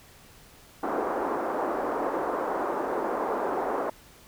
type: band-pass noise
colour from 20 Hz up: pink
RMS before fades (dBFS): -29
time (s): 0.83-3.9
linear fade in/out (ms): 5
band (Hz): 320 to 1200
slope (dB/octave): 24
effects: pink hiss -53 dBFS RMS until 4.27 s